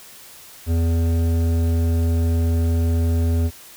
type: tone with hard clipping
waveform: sine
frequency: 83.2 Hz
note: E2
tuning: 17 cents sharp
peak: -18 dBFS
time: 0.66-3.51 s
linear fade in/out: 50 ms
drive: 12 dB
effects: white hiss -43 dBFS RMS until 3.76 s